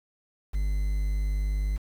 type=tone with quantisation; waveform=triangle; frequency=50.2 Hz; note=G1; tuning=42 cents sharp; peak=-22 dBFS; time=0.53-1.78 s; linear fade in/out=20 ms; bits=8; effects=none